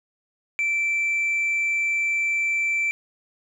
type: tone with tanh clipping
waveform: sine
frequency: 2335 Hz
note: D7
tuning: 11 cents flat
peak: -21 dBFS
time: 0.59-2.91 s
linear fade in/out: 0 ms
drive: 1 dB
effects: none